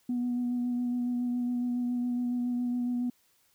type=tone with vibrato; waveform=sine; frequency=244.5 Hz; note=B3; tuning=17 cents flat; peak=-26 dBFS; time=0.09-3.1 s; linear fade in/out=5 ms; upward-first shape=sine; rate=7.2 Hz; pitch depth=16 cents each way; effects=tanh soft clip ceiling -24 dBFS + white hiss -68 dBFS RMS until 3.54 s